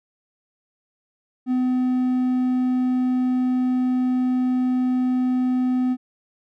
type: tone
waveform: triangle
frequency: 253.2 Hz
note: B3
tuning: 43 cents sharp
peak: -16 dBFS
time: 1.46-5.97 s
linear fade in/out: 50 ms
effects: none